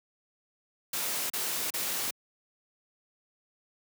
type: noise bursts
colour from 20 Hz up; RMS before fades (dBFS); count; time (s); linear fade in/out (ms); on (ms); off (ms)
white; -32; 3; 0.93-2.108; 5; 370; 34
effects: high-pass 150 Hz 12 dB/octave